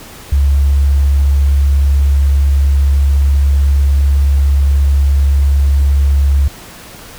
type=tone; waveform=sine; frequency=69.8 Hz; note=C#2; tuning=13 cents sharp; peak=-7 dBFS; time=0.32-6.48 s; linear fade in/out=5 ms; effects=pink hiss -34 dBFS RMS until 7.18 s